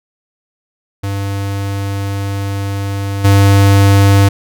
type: tone with level steps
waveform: square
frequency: 99.2 Hz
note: G2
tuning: 21 cents sharp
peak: -17 / -6 dBFS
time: 1.03-4.29 s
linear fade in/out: 10 ms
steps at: 3.24 s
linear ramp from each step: 10 ms
effects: none